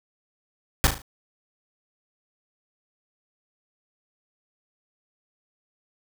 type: noise with echo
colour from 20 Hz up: pink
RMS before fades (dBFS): -17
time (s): 0.84-0.87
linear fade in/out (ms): 0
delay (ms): 37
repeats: 4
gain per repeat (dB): -7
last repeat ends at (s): 1.018
effects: none